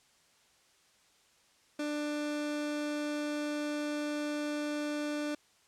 30% pulse tone, 296.4 Hz, D4, 16 cents sharp, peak -30 dBFS, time 1.79-5.35 s, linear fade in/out 5 ms, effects white hiss -66 dBFS RMS until 5.67 s + low-pass 8000 Hz 12 dB/octave

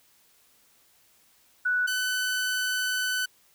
sine / sawtooth tone pair in turn, 1480 / 1504.1 Hz, F#6 / F#6, 0 / +28 cents, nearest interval unison, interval 28 cents, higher second, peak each -22 dBFS, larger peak neither, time 1.65-1.87 / 1.87-3.26 s, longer second, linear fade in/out 10 ms, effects white hiss -62 dBFS RMS until 3.54 s

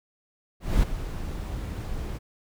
brown noise with ADSR envelope, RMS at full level -20 dBFS, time 0.6-2.19 s, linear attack 230 ms, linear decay 9 ms, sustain -12 dB, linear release 22 ms, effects none

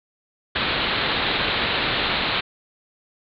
white low-pass noise, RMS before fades -23 dBFS, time 0.55-2.41 s, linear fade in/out 10 ms, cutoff 4200 Hz, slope 96 dB/octave, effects none

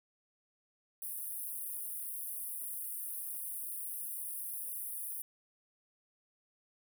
pink high-pass noise, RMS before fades -41 dBFS, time 1.02-5.22 s, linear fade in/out 2 ms, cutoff 9300 Hz, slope 96 dB/octave, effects none

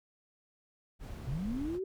brown noise, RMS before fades -42 dBFS, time 0.99-1.8 s, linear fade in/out 50 ms
sine linear sweep, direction up, 115.8 to 392 Hz, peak -33 dBFS, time 1.27-1.84 s, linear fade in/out 5 ms
effects none

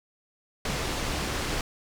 pink low-pass noise, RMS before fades -30 dBFS, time 0.65-1.61 s, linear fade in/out 2 ms, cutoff 7200 Hz, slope 12 dB/octave, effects none

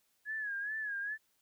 sine tone with vibrato, 1680 Hz, G#6, 19 cents sharp, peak -35 dBFS, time 0.25-1.18 s, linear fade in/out 50 ms, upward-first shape sine, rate 2.4 Hz, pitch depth 86 cents each way, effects white hiss -75 dBFS RMS until 1.41 s

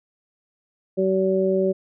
harmonic tone, 190 Hz, F#3, 46 cents sharp, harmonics 1 / 2 / 3, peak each -24 / -20 / -23 dBFS, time 0.97-1.73 s, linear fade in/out 20 ms, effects none

